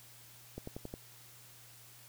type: accelerating click train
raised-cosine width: 2 ms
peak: -28 dBFS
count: 5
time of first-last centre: 0.58-0.939 s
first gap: 94 ms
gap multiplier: 0.97
effects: added 119 Hz sine -62 dBFS peak until 2.08 s + white hiss -57 dBFS RMS until 2.08 s